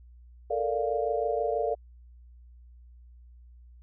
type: chord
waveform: sine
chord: Bb major seventh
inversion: third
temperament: equal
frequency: 440 / 466.2 / 587.3 / 698.5 Hz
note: A4 / Bb4 / D5 / F5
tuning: 0 / 0 / 0 / 0 cents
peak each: -31 dBFS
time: 0.5-1.75 s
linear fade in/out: 10 ms
effects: added 60 Hz sine -49 dBFS peak until 3.82 s